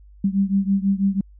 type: beating tone pair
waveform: sine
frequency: 194.1 / 200.2 Hz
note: G3 / G3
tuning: -17 / +37 cents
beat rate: 6.1 Hz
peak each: -19 / -21 dBFS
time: 0.24-1.21 s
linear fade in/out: 5 ms
effects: added 50 Hz sine -44 dBFS peak until 1.39 s